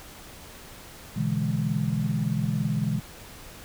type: chord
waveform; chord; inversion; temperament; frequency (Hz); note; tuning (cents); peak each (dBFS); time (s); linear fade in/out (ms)
sine; E dominant seventh; second; equal; 123.47 / 146.83 / 164.81 / 207.7; B2 / D3 / E3 / G#3; 0 / 0 / 0 / 0; -29; 1.16-3; 10
effects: pink hiss -45 dBFS RMS until 3.64 s